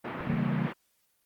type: band-pass noise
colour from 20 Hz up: pink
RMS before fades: -37 dBFS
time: 0.04-0.73 s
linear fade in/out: 10 ms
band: 140 to 2400 Hz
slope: 24 dB/octave
type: clicks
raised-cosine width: 3 ms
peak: -27 dBFS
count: 3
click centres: 0.207 / 0.302 / 0.339 s
type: chord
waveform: sine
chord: C# diminished seventh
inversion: none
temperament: equal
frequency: 138.59 / 164.81 / 196 / 233.1 Hz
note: C#3 / E3 / G3 / Bb3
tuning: 0 / 0 / 0 / 0 cents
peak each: -32 dBFS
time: 0.27-0.67 s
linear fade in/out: 5 ms
effects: white hiss -72 dBFS RMS until 1.25 s + Opus 24 kbps